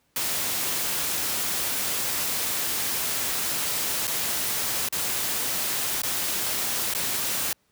white noise with dropouts, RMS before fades -27 dBFS, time 0.16-7.53 s, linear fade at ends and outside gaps 2 ms, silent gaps 4.071-4.077 / 4.887-4.925 / 6.019-6.033 / 6.938-6.948 s, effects pink hiss -68 dBFS RMS until 7.71 s + high-pass 60 Hz 12 dB/octave

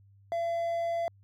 triangle tone, 677 Hz, E5, 46 cents sharp, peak -26 dBFS, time 0.32-1.08 s, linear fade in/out 0 ms, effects added 99 Hz sine -56 dBFS peak until 1.23 s

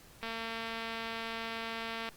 click train, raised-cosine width 0.3 ms, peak -23 dBFS, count 423, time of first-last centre 0.23-2.089 s, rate 227 Hz, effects pink hiss -57 dBFS RMS until 2.16 s + Opus 48 kbps

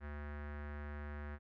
square tone with low-pass filter, 73.42 Hz, D2, in tune, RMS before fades -45 dBFS, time 0-1.39 s, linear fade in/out 50 ms, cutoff 1700 Hz, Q 3.4, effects none

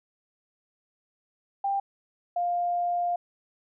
sine tone pair in turn, 792 / 701.9 Hz, G5 / F5, +18 / +9 cents, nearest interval major second, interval 209 cents, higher first, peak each -24 dBFS, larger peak neither, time 1.64-1.8 / 2.36-3.16 s, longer second, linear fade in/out 5 ms, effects none

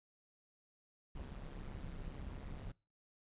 brown noise with amplitude modulation, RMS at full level -43 dBFS, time 1.15-2.72 s, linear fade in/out 5 ms, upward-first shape sine, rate 137 Hz, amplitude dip 75%, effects noise-tail reverb RT60 0.3 s tail -23 dB re dry + resampled to 8000 Hz

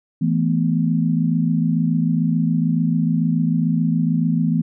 sine chord, E suspended fourth, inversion none, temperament equal, 164.81 / 220 / 246.9 Hz, E3 / A3 / B3, 0 / 0 / 0 cents, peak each -18 / -22 / -21 dBFS, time 0.21-4.62 s, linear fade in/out 10 ms, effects none

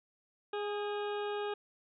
harmonic tone with a mistuned harmonic, 413.3 Hz, G#4, 8 cents flat, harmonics 1 / 2 / 3 / 4 / 6 / 7 / 8 / 9, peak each -35 / -41 / -45 / -47 / -51 / -52 / -53 / -54 dBFS, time 0.53-1.54 s, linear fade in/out 5 ms, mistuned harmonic 4, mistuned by -31 cents, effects none

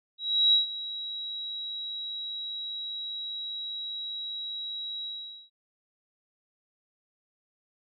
sine tone with ADSR envelope, 3865 Hz, B7, 38 cents flat, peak -17 dBFS, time 0.18-5.5 s, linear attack 350 ms, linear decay 130 ms, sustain -16 dB, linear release 450 ms, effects none

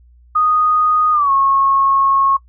sine tone with pitch glide, 1240 to 1092 Hz, D#6 to C#6, -6 to -26 cents, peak -11 dBFS, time 0.35-2.37 s, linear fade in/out 10 ms, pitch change -220 cents, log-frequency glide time 1.12-1.31 s, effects noise-tail reverb RT60 0.1 s tail -19 dB re dry + added 60 Hz sine -44 dBFS peak until 2.48 s

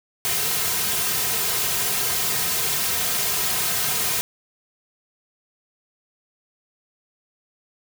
white noise with comb filter, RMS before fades -23 dBFS, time 0.25-4.21 s, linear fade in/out 0 ms, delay 3.5 ms, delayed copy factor -0.75, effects none

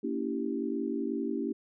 sine chord, A# diminished seventh, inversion none, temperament equal with one note detuned, 233.1 / 283.7 / 329.6 / 392 Hz, A#3 / C#4 / E4 / G4, 0 / +40 / 0 / 0 cents, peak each -35 / -34 / -36 / -36 dBFS, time 0.03-1.53 s, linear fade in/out 10 ms, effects none

